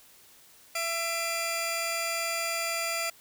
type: tone pair together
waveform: 15% pulse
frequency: 669.8 / 2387 Hz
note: E5 / D7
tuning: +27 / +28 cents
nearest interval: octave + minor seventh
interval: 2201 cents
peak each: -25 dBFS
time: 0.75-3.1 s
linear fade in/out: 5 ms
effects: white hiss -56 dBFS RMS until 3.2 s